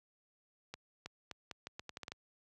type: accelerating click train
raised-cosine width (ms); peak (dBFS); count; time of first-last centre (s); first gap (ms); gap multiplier
0.2; -26; 11; 0.74-2.12; 320; 0.79
effects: high-pass 60 Hz 12 dB/octave